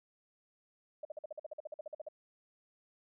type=tone bursts; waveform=sine; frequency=609 Hz; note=D#5; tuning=37 cents flat; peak=-39 dBFS; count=16; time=1.03-2.086 s; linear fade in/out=5 ms; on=21 ms; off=48 ms; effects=none